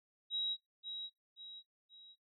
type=tone with echo; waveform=sine; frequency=3839 Hz; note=B7; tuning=50 cents flat; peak=-34 dBFS; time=0.3-0.57 s; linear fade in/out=50 ms; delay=530 ms; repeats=3; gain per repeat=-7 dB; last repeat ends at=2.16 s; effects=noise-tail reverb RT60 0.2 s tail -26 dB re dry